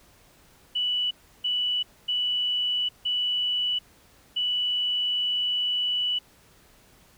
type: tone bursts at uneven times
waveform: sine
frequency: 2960 Hz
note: F#7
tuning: in tune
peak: -23 dBFS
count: 5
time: 0.75-1.11 / 1.44-1.83 / 2.08-2.89 / 3.05-3.79 / 4.36-6.19 s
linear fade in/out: 10 ms
effects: pink hiss -57 dBFS RMS until 7.17 s